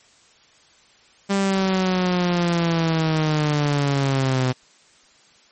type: linear sweep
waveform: sawtooth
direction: down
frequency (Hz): 198.7 to 126.6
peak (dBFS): -14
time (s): 1.29-4.53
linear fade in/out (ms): 20
effects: white hiss -54 dBFS RMS until 5.51 s + MP3 32 kbps